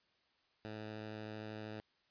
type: tone with vibrato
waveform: 10% pulse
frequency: 107.9 Hz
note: A2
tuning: 33 cents flat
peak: -36 dBFS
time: 0.65-1.8 s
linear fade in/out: 0 ms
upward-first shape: square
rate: 13 Hz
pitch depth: 8 cents each way
effects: white hiss -75 dBFS RMS until 2.1 s + resampled to 11025 Hz